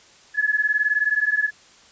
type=beating tone pair; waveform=sine; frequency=1696 / 1715 Hz; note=G#6 / A6; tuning=+36 / -45 cents; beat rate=19 Hz; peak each=-21 dBFS; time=0.34-1.51 s; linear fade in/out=50 ms; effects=white hiss -51 dBFS RMS until 1.91 s + resampled to 16000 Hz